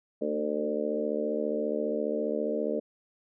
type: harmonic tone with a mistuned harmonic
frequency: 74.8 Hz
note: D2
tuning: 32 cents sharp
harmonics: 3 / 4 / 5 / 6 / 7 / 8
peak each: -35 / -35 / -39 / -32 / -34 / -34 dBFS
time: 0.21-2.8 s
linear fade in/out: 10 ms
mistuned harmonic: 5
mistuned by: +15 cents
effects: none